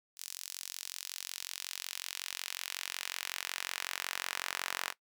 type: tone with high-pass filter sweep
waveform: sawtooth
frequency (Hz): 45.44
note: F#1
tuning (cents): -31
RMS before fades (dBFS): -41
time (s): 0.16-4.94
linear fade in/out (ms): 50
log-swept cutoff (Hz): 5700 to 1400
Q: 0.92
effects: noise-tail reverb RT60 0.1 s tail -18 dB re dry